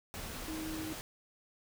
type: tone in noise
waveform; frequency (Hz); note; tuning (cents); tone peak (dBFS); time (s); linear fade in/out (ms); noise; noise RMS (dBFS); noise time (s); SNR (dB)
sine; 315.4; D#4; +24; -39; 0.48-0.93; 0; pink; -43; 0.14-1.01; +1
effects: none